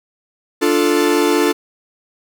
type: chord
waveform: 45% pulse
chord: D minor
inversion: none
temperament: equal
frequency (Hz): 293.7 / 349.2 / 440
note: D4 / F4 / A4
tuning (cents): 0 / 0 / 0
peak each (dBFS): -17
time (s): 0.61-1.53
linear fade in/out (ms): 20
effects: none